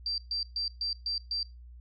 sine tone bursts, 4699 Hz, D8, in tune, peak -29 dBFS, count 6, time 0.06-1.43 s, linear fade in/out 2 ms, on 120 ms, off 130 ms, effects noise-tail reverb RT60 0.2 s tail -18 dB re dry + added 60 Hz sine -46 dBFS peak until 1.8 s

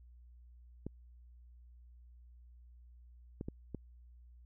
clicks, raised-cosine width 3 ms, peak -27 dBFS, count 4, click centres 0.866 / 3.411 / 3.485 / 3.747 s, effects added 60 Hz sine -55 dBFS peak until 4.45 s

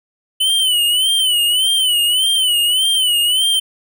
square tone with vibrato, 3006 Hz, F#7, 27 cents sharp, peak -13 dBFS, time 0.4-3.6 s, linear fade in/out 10 ms, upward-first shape sine, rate 1.7 Hz, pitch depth 100 cents each way, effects none

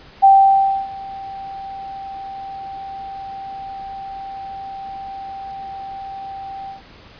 sine tone with ADSR envelope, 781 Hz, G5, 7 cents flat, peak -5 dBFS, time 0.22-6.82 s, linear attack 22 ms, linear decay 630 ms, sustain -23 dB, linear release 130 ms, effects pink hiss -44 dBFS RMS until 7.19 s + resampled to 11025 Hz

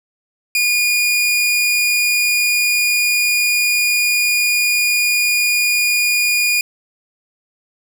sawtooth tone, 2438 Hz, D#7, 36 cents flat, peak -10 dBFS, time 0.55-6.61 s, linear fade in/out 2 ms, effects none

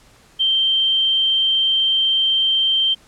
sine tone, 3138 Hz, G7, 1 cent sharp, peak -14 dBFS, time 0.39-2.95 s, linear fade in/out 20 ms, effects pink hiss -51 dBFS RMS until 3.07 s + low-pass 10000 Hz 12 dB/octave

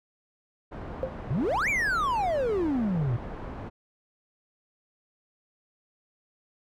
pink low-pass noise, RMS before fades -38 dBFS, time 0.71-3.7 s, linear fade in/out 20 ms, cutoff 1100 Hz, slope 12 dB/octave
sine tone with exponential decay, 523.3 Hz, C5, in tune, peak -21 dBFS, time 1.03-1.14 s, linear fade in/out 0 ms, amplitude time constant 22 ms
triangle exponential two-way sweep, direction up then down, 110 to 2411 to 110 Hz, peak -22 dBFS, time 1.3-3.17 s, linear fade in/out 10 ms, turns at 1.69 s
effects none

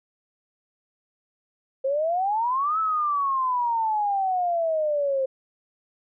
sine exponential two-way sweep, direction up then down, 523.3 to 1318.5 to 523.3 Hz, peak -21 dBFS, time 1.84-5.26 s, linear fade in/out 10 ms, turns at 2.79 s, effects none

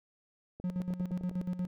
click train, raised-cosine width 2 ms, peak -32 dBFS, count 9, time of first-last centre 0.6-1.415 s, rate 9.82 Hz
triangle tone with tremolo, 180.5 Hz, F#3, 43 cents flat, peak -28 dBFS, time 0.64-1.67 s, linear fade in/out 2 ms, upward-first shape square, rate 8.4 Hz, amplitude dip 70%
effects none

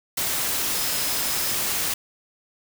sine tone in noise, 5100 Hz, D#8, 42 cents sharp, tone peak -34 dBFS, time 0.75-1.52 s, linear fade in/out 5 ms, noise white, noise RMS -25 dBFS, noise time 0.17-1.94 s, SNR -12 dB, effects none

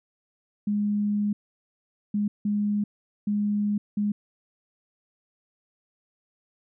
sine tone bursts at uneven times, 206.8 Hz, G#3, 7 cents flat, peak -22 dBFS, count 5, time 0.67-1.33 / 2.14-2.28 / 2.45-2.84 / 3.27-3.78 / 3.97-4.12 s, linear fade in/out 5 ms, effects none

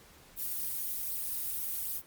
violet noise with flanger, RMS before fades -35 dBFS, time 0.36-2.02 s, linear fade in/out 50 ms, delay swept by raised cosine 0.21 to 5.21 ms, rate 1.3 Hz, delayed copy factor +0.65, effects pink hiss -57 dBFS RMS until 2.06 s + Opus 48 kbps

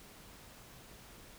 silence, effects pink hiss -55 dBFS RMS until 1.38 s

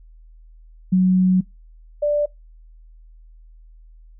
sine tone pair in turn, 185 / 588.6 Hz, F#3 / D5, 0 / +4 cents, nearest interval octave + minor sixth, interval 2004 cents, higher second, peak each -12 / -16 dBFS, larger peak first, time 0.92-1.41 / 2.02-2.26 s, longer first, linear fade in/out 10 ms, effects noise-tail reverb RT60 0.2 s tail -24 dB re dry + added 40 Hz sine -43 dBFS peak until 4.19 s

